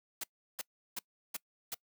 white noise bursts, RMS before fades -38 dBFS, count 5, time 0.21-1.745 s, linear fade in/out 5 ms, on 27 ms, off 350 ms, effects noise-tail reverb RT60 0.1 s tail -24 dB re dry + high-pass 150 Hz 12 dB/octave

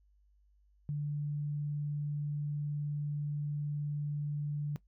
sine tone, 146.83 Hz, D3, in tune, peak -32 dBFS, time 0.89-4.76 s, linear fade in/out 0 ms, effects noise-tail reverb RT60 0.1 s tail -17 dB re dry + added 50 Hz sine -64 dBFS peak until 4.87 s

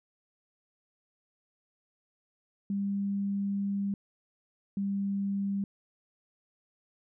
sine tone pair in turn, 199.3 / 198.37 Hz, G3 / G3, +29 / +21 cents, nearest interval unison, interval 8 cents, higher first, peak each -28 dBFS, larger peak neither, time 2.7-3.94 / 4.77-5.64 s, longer first, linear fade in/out 2 ms, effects none

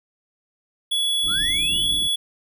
square tone, 3387 Hz, G#7, 33 cents sharp, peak -20 dBFS, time 0.91-2.16 s, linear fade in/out 10 ms
pink low-pass noise, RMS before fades -36 dBFS, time 1.22-2.1 s, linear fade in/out 50 ms, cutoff 360 Hz, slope 96 dB/octave
triangle linear sweep, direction up, 1227 to 3653 Hz, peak -26 dBFS, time 1.27-1.98 s, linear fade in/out 50 ms
effects none

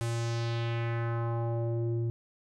square tone with low-pass filter sweep, 116.54 Hz, A#2, in tune, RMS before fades -31 dBFS, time 0.01-2.1 s, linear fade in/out 0 ms, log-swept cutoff 9900 to 260 Hz, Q 1.9, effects none

